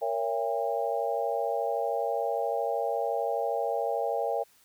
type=chord; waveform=sine; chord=A# diminished seventh; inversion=none; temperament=just; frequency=466.2 / 559.4 / 671.3 / 805.5 Hz; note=A#4 / C#5 / E5 / G5; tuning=0 / +16 / +31 / +47 cents; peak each=-32 dBFS; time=0.01-4.44 s; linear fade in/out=20 ms; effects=white hiss -62 dBFS RMS until 4.64 s